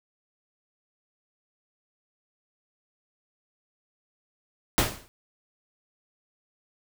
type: noise with exponential decay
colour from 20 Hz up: pink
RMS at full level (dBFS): -19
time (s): 4.78-5.08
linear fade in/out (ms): 0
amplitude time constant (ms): 64
effects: none